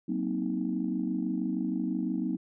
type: chord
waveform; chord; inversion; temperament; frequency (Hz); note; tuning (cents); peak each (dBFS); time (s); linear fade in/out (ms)
sine; C half-diminished seventh; second; just; 188.37 / 235.5 / 261.6 / 314; Gb3 / Bb3 / C4 / Eb4; +31 / +18 / 0 / +16; -33; 0.08-2.37; 10
effects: tanh soft clip ceiling -18 dBFS